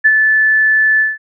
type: tone with ADSR envelope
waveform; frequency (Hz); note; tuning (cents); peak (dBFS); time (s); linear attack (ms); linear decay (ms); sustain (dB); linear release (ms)
sine; 1744; A6; -16; -4; 0.04-1.18; 18; 50; -4; 180
effects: none